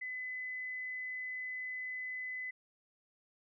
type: tone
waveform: sine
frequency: 2014 Hz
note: B6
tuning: 33 cents sharp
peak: -38 dBFS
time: 0.01-2.51 s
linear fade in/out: 10 ms
effects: none